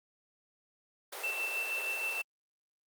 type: high-pass noise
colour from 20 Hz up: pink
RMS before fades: -42 dBFS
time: 1.12-2.22 s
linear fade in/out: 10 ms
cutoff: 400 Hz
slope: 48 dB/octave
type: tone with tremolo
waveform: sine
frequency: 2672 Hz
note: E7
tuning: 23 cents sharp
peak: -31 dBFS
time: 1.23-2.22 s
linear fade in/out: 10 ms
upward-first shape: sine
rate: 6.3 Hz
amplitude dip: 40%
effects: Opus 48 kbps